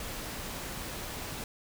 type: noise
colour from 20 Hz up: pink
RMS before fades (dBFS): -39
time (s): 0-1.44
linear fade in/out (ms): 2
effects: none